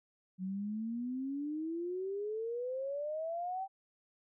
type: exponential sweep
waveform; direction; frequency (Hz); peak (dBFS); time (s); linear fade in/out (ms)
sine; up; 182.6 to 784; -35; 0.38-3.68; 50
effects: none